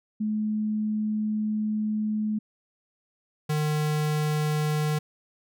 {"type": "tone pair in turn", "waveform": ["sine", "square"], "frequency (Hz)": [213.9, 151.78], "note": ["A3", "D#3"], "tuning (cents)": [-49, -43], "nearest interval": "tritone", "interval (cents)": 594, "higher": "first", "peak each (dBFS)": [-24, -24], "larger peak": "neither", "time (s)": [[0.2, 2.39], [3.49, 4.99]], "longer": "first", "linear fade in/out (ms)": 10, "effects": []}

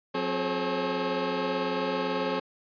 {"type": "tone cluster", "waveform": "25% pulse", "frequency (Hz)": [180.1, 262.4, 427.5, 543], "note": ["F#3", "C4", "A4", "C#5"], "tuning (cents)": [-46, 5, -50, -36], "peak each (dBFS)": [-32, -29, -27, -29], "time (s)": [0.14, 2.4], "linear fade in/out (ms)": 10, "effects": ["resampled to 11025 Hz"]}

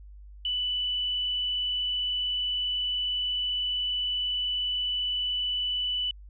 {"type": "tone with frequency modulation", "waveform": "sine", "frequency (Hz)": 2978, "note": "F#7", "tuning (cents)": 11, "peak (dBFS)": -26, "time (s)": [0.45, 6.11], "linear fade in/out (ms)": 2, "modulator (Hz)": 29.4, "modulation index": 0.47, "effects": ["added 50 Hz sine -44 dBFS peak until 6.29 s"]}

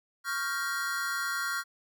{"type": "chord", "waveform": "square", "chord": "G half-diminished seventh", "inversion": "second", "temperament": "equal with one note detuned", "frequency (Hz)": [1108.7, 1396.9, 1568, 1890.7], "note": ["Db6", "F6", "G6", "Bb6"], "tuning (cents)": [0, 0, 0, 24], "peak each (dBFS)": [-39, -33, -38, -39], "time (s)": [0.24, 1.64], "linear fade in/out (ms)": 50, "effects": []}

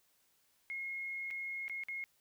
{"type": "tone with dropouts", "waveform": "sine", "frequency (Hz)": 2157, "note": "C#7", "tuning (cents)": -48, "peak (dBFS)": -38, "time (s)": [0.7, 2.04], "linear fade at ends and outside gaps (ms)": 0, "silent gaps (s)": [[1.305, 1.31], [1.681, 1.697], [1.836, 1.885]], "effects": ["white hiss -73 dBFS RMS until 2.2 s"]}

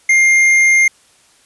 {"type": "tone with tanh clipping", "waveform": "sine", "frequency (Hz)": 2114, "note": "C7", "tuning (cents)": 17, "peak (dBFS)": -9, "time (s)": [0.09, 0.88], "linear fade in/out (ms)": 5, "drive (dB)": 9, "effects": ["white hiss -51 dBFS RMS until 1.45 s", "resampled to 24000 Hz"]}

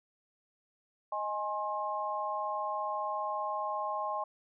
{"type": "chord", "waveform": "sine", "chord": "Ab major", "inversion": "second", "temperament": "equal with one note detuned", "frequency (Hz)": [622.3, 830.6, 1065.4], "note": ["Eb5", "Ab5", "C6"], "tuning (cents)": [0, 0, 31], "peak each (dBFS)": [-38, -36, -35], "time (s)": [1.12, 4.24], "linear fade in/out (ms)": 5, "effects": []}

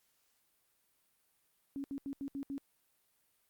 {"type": "tone bursts at uneven times", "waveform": "sine", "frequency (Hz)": 277.2, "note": "C#4", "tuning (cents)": 0, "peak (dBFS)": -37, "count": 6, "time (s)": [[1.76, 1.84], [1.91, 1.98], [2.06, 2.13], [2.21, 2.28], [2.35, 2.43], [2.5, 2.58]], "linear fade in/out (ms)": 0, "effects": ["white hiss -75 dBFS RMS until 3.49 s", "Opus 48 kbps"]}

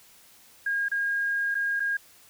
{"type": "tone with dropouts", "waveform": "sine", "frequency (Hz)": 1625, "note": "G#6", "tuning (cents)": -38, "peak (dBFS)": -24, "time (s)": [0.66, 1.97], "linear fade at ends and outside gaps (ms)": 5, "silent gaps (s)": [[0.885, 0.915], [1.545, 1.551], [1.797, 1.802]], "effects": ["white hiss -55 dBFS RMS until 2.29 s"]}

